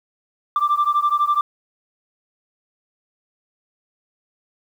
sine beating tone pair, 1175 / 1187 Hz, D6 / D6, +1 / +18 cents, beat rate 12 Hz, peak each -17 / -18 dBFS, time 0.56-1.41 s, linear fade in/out 2 ms, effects tanh soft clip ceiling -11 dBFS + 8-bit

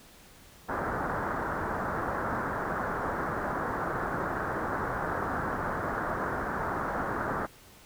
white low-pass noise, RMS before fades -32 dBFS, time 0.68-7.47 s, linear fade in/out 20 ms, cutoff 1600 Hz, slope 48 dB/octave, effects pink hiss -54 dBFS RMS until 7.85 s

